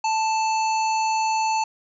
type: harmonic tone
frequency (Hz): 880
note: A5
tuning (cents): 0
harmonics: 1 / 3 / 5 / 7 / 8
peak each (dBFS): -20 / -30 / -34 / -37 / -38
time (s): 0.04-1.64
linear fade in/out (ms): 5
effects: none